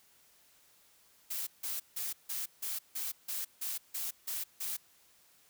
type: noise bursts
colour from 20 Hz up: blue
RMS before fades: -37 dBFS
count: 11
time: 1.3-4.77 s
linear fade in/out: 10 ms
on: 170 ms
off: 160 ms
effects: white hiss -65 dBFS RMS until 5.49 s